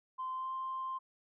sine tone with pitch glide, 1036 to 1048.6 Hz, C6 to C6, -17 to +3 cents, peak -35 dBFS, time 0.18-0.99 s, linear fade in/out 20 ms, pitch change +20 cents, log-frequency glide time 0.34-0.5 s, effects tanh soft clip ceiling -31 dBFS

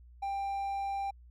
triangle tone, 791 Hz, G5, 15 cents sharp, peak -30 dBFS, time 0.22-1.11 s, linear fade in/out 10 ms, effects added 60 Hz sine -52 dBFS peak until 1.3 s

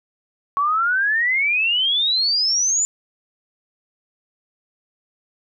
sine exponential sweep, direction up, 1108.7 to 7140 Hz, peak -16 dBFS, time 0.57-2.85 s, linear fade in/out 0 ms, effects none

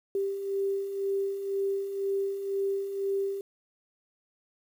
sine beating tone pair, 392 / 394 Hz, G4 / G4, 0 / +9 cents, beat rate 2 Hz, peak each -36 / -28 dBFS, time 0.15-3.41 s, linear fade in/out 2 ms, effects 9-bit

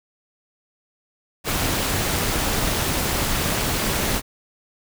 pink noise with amplitude modulation, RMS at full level -20 dBFS, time 1.44-4.22 s, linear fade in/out 50 ms, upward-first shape sine, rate 239 Hz, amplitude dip 55%, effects none

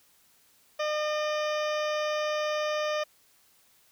harmonic tone, 606 Hz, D#5, 46 cents flat, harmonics 1 / 2 / 3 / 4 / 5 / 6 / 8 / 9 / 10, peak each -28 / -34 / -38 / -40 / -42 / -44 / -46 / -47 / -48 dBFS, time 0.79-3.04 s, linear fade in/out 10 ms, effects white hiss -63 dBFS RMS until 3.91 s

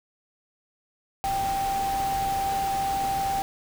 sine tone in noise, 784 Hz, G5, in tune, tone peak -24 dBFS, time 1.24-3.42 s, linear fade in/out 0 ms, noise pink, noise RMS -35 dBFS, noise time 1.24-3.42 s, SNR +8 dB, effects none

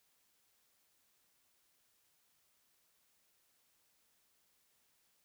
silence, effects white hiss -75 dBFS RMS until 5.24 s

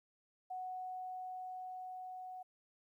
sine tone with level ramp, 740 Hz, F#5, in tune, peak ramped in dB -40 to -45 dBFS, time 0.5-2.43 s, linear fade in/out 10 ms, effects 13-bit

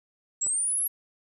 sine linear sweep, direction up, 7459 to 11480 Hz, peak -24 dBFS, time 0.41-0.88 s, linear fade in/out 10 ms
click, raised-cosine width 1 ms, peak -31 dBFS, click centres 0.466 s
effects none

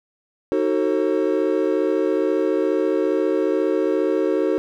triangle chord, D# diminished seventh, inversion none, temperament just, 311.1 / 373.4 / 448 / 537.6 Hz, D#4 / F#4 / A4 / C5, 0 / +16 / +31 / +47 cents, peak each -21 / -20 / -21 / -23 dBFS, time 0.52-4.58 s, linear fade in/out 0 ms, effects none

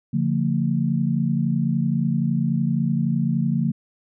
sine tone cluster, 142.8 / 173.4 / 226.5 Hz, D3 / F3 / A#3, -48 / -12 / -50 cents, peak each -23 dBFS, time 0.13-3.72 s, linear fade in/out 10 ms, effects none

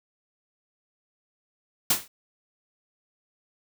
white noise with exponential decay, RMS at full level -17 dBFS, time 1.9-2.08 s, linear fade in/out 5 ms, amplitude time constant 39 ms, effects none

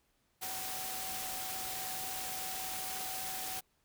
sine tone in noise, 755 Hz, F#5, 35 cents sharp, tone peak -45 dBFS, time 0.41-3.61 s, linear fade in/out 20 ms, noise white, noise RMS -40 dBFS, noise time 0.41-3.61 s, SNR -8 dB, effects pink hiss -75 dBFS RMS until 3.84 s

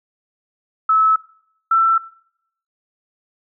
sine tone pair in turn, 1300 / 1336.5 Hz, E6 / E6, -24 / +23 cents, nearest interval unison, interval 47 cents, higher second, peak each -11 dBFS, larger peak neither, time 0.89-1.16 / 1.71-1.98 s, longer neither, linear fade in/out 5 ms, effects noise-tail reverb RT60 0.7 s tail -21 dB re dry

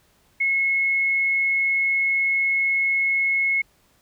sine tone, 2178 Hz, C#7, 31 cents flat, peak -18 dBFS, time 0.4-3.62 s, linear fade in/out 10 ms, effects pink hiss -61 dBFS RMS until 4.01 s

